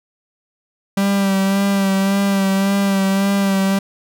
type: tone with vibrato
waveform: 45% pulse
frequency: 196 Hz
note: G3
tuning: in tune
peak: -14 dBFS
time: 0.97-3.79 s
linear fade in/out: 5 ms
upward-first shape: sine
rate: 1.8 Hz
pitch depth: 26 cents each way
effects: none